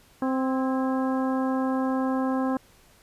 harmonic tone with a mistuned harmonic, 261.8 Hz, C4, 1 cent sharp, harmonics 1 / 2 / 3 / 4 / 5 / 6, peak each -24 / -31 / -33 / -34 / -40 / -42 dBFS, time 0.22-2.57 s, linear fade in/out 2 ms, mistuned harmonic 6, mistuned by +66 cents, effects pink hiss -57 dBFS RMS until 3.02 s + resampled to 32000 Hz

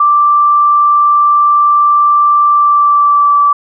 sine tone with pitch glide, 1174.7 to 1158.5 Hz, D6 to D6, 0 to -24 cents, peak -5 dBFS, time 0-3.53 s, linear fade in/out 5 ms, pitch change -24 cents, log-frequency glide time 2.49-3.4 s, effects none

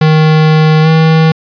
square tone with pitch glide, 156.2 to 159.85 Hz, D#3 to D#3, +7 to +47 cents, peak -5 dBFS, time 0.01-1.32 s, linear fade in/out 5 ms, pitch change +40 cents, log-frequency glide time 0.82-0.88 s, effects resampled to 11025 Hz + 7-bit

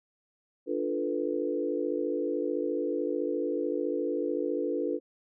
sine chord, B half-diminished seventh, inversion first, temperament equal, 293.7 / 349.2 / 440 / 493.9 Hz, D4 / F4 / A4 / B4, 0 / 0 / 0 / 0 cents, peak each -33 dBFS, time 0.66-5 s, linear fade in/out 50 ms, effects none

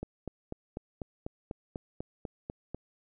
click train, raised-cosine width 2 ms, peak -23 dBFS, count 12, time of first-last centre 0.03-2.746 s, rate 4.05 Hz, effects none

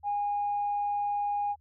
sine tone, 819 Hz, G#5, 24 cents flat, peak -26 dBFS, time 0.03-1.56 s, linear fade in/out 50 ms, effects tanh soft clip ceiling -22 dBFS + added 79 Hz sine -61 dBFS peak until 1.6 s

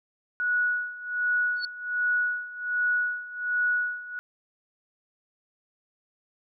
sine tone with tremolo, 1465 Hz, F#6, 18 cents flat, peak -21 dBFS, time 0.4-4.19 s, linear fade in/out 0 ms, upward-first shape sine, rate 1.3 Hz, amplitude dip 85%
sine tone with exponential growth, 4435 Hz, C#8, in tune, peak -24 dBFS, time 1.56-1.65 s, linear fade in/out 2 ms, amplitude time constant 18 ms
effects none

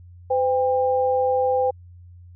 sine tone pair together, 509.5 / 799 Hz, C5 / G5, -46 / +33 cents, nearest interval minor sixth, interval 779 cents, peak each -19 / -22 dBFS, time 0.3-1.71 s, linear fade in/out 10 ms, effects added 88 Hz sine -42 dBFS peak until 2.35 s

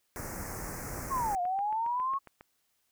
pink band-stop noise, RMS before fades -39 dBFS, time 0.16-1.35 s, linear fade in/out 0 ms, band 2100 to 5500 Hz, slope 48 dB/octave
sine linear two-way sweep, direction down then up, 1108.7 to 698.5 to 1108.7 Hz, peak -28 dBFS, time 1.1-2.19 s, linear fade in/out 20 ms, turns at 1.41 s
click train, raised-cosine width 0.5 ms, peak -33 dBFS, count 10, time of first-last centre 1.18-2.41 s, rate 7.32 Hz
effects white hiss -75 dBFS RMS until 2.91 s

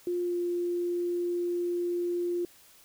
sine tone with pitch glide, 352.9 to 349.9 Hz, F4 to F4, +18 to +3 cents, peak -27 dBFS, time 0.07-2.45 s, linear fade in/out 2 ms, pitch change -15 cents, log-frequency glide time 0.21-0.35 s, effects white hiss -57 dBFS RMS until 2.84 s

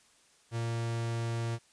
45% pulse tone, 115.9 Hz, A#2, 10 cents flat, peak -31 dBFS, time 0.51-1.59 s, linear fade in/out 50 ms, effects white hiss -64 dBFS RMS until 1.72 s + resampled to 22050 Hz

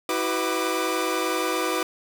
sawtooth tone cluster, 324.6 / 374.8 / 497.7 / 1192 Hz, E4 / F#4 / B4 / D6, -27 / +22 / +13 / +25 cents, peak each -25 dBFS, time 0.09-1.83 s, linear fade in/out 2 ms, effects none

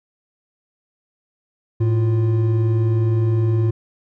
triangle tone pair together, 110 / 349.2 Hz, A2 / F4, 0 / 0 cents, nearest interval octave + minor sixth, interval 2000 cents, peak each -13 / -23 dBFS, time 1.8-3.71 s, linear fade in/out 10 ms, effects none

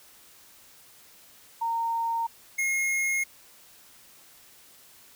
sine / square tone pair in turn, 920 / 2152 Hz, A#5 / C7, -23 / +48 cents, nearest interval octave + minor third, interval 1471 cents, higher second, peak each -25 dBFS, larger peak neither, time 1.61-2.27 / 2.58-3.24 s, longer neither, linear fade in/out 10 ms, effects white hiss -54 dBFS RMS until 5.15 s

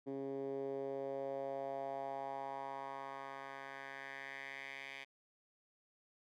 10% pulse tone with band-pass filter sweep, 136.6 Hz, C#3, 25 cents flat, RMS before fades -44 dBFS, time 0.06-5.05 s, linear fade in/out 20 ms, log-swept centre 330 to 2500 Hz, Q 3, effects none

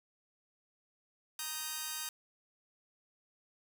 5% pulse chord, Eb major, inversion second, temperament just, 933.4 / 1244.5 / 1555.6 Hz, Bb5 / Eb6 / G6, +2 / 0 / -14 cents, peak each -32 dBFS, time 1.39-2.09 s, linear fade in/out 2 ms, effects none

